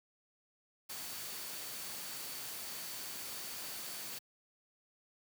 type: tone in noise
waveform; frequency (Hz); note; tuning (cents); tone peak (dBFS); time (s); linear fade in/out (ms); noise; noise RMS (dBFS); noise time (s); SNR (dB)
sine; 4500; C#8; +25; -53; 0.89-4.19; 10; white; -44; 0.89-4.19; -12
effects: high-pass 100 Hz 12 dB/octave